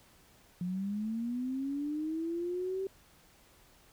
sine linear sweep, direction up, 174.61 to 388.7 Hz, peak -32 dBFS, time 0.61-2.87 s, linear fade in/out 2 ms, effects pink hiss -62 dBFS RMS until 3.92 s

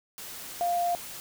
sine tone in noise, 698.5 Hz, F5, in tune, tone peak -24 dBFS, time 0.61-0.95 s, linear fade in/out 0 ms, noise white, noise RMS -41 dBFS, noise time 0.18-1.2 s, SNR +14 dB, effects none

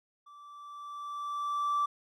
triangle tone with level ramp, 1165 Hz, D6, 14 cents flat, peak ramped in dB -49 to -22 dBFS, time 0.26-1.86 s, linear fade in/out 10 ms, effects tanh soft clip ceiling -22 dBFS

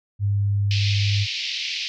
sine tone with pitch glide, 101 to 101.7 Hz, G#2 to G#2, -48 to -36 cents, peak -18 dBFS, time 0.19-1.27 s, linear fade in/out 50 ms, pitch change +12 cents, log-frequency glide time 0.63-1.14 s
pink band-pass noise, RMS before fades -28 dBFS, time 0.71-1.88 s, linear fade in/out 0 ms, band 2300 to 5300 Hz, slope 48 dB/octave
effects none

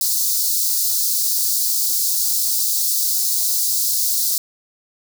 white high-pass noise, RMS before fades -19 dBFS, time 0.01-4.38 s, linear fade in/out 2 ms, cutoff 4200 Hz, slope 48 dB/octave, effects none

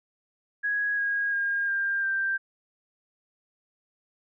sine tone with pitch steps, 1661.2 / 1639.3 / 1617.6 / 1596.3 / 1575.2 Hz, G#6 / G#6 / G#6 / G6 / G6, 0 / -23 / -46 / +31 / +8 cents, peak -24 dBFS, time 0.63-2.38 s, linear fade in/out 20 ms, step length 350 ms, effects none

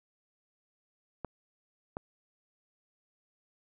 clicks, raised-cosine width 1 ms, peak -22 dBFS, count 2, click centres 1.247 / 1.969 s, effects none

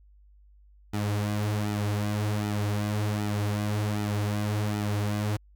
sawtooth tone with flanger, 104.3 Hz, G#2, 8 cents sharp, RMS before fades -28 dBFS, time 0.93-5.37 s, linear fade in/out 10 ms, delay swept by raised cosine 1.8 to 7.4 ms, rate 1.3 Hz, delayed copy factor -0.7, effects added 50 Hz sine -53 dBFS peak until 5.55 s

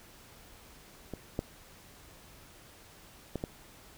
clicks, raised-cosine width 2 ms, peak -24 / -17 / -20 / -20 dBFS, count 4, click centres 1.137 / 1.391 / 3.357 / 3.439 s, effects pink hiss -55 dBFS RMS until 3.97 s

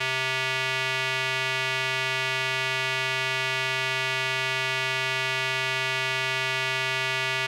square tone with band-pass filter, 130.81 Hz, C3, in tune, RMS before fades -27 dBFS, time 0-7.47 s, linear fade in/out 10 ms, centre 2500 Hz, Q 1.8, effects none

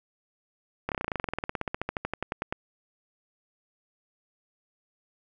slowing click train, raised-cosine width 0.5 ms, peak -14 dBFS, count 29, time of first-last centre 0.89-2.525 s, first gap 28 ms, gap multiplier 1.05, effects none

